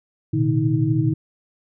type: tone cluster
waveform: sine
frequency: 116.2 / 128.3 / 152.2 / 317.2 Hz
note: A#2 / C3 / D#3 / D#4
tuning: -5 / -34 / -38 / +33 cents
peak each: -22 dBFS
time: 0.33-1.14 s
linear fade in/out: 10 ms
effects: none